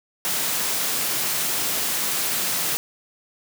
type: high-pass noise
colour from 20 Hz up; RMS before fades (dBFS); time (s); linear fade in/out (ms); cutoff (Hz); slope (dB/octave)
white; -24; 0.25-2.77; 0; 110; 48
effects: none